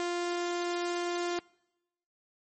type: tone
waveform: sawtooth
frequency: 349.2 Hz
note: F4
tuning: in tune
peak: -26 dBFS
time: 0-1.39 s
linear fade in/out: 0 ms
effects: noise-tail reverb RT60 0.9 s tail -24 dB re dry + MP3 32 kbps